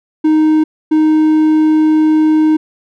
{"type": "tone bursts at uneven times", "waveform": "triangle", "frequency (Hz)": 310.9, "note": "D#4", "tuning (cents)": -1, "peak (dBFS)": -5, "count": 2, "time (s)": [[0.24, 0.64], [0.91, 2.57]], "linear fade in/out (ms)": 10, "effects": []}